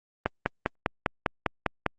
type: click train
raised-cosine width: 0.5 ms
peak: -8 dBFS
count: 9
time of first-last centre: 0.26-1.863 s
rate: 4.99 Hz
effects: Opus 24 kbps